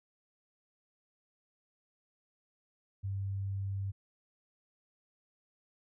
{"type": "tone", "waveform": "sine", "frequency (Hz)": 98, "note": "G2", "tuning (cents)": 0, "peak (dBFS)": -33, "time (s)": [3.03, 3.92], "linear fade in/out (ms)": 20, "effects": []}